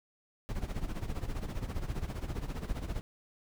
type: noise with tremolo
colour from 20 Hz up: brown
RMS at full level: -33 dBFS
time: 0.49-3.01 s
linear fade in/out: 0 ms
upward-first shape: sine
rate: 15 Hz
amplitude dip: 75%
effects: none